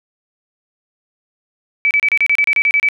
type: tone bursts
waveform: sine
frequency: 2300 Hz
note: D7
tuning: 37 cents flat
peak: -10 dBFS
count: 12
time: 1.85-2.887 s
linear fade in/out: 0 ms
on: 58 ms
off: 31 ms
effects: none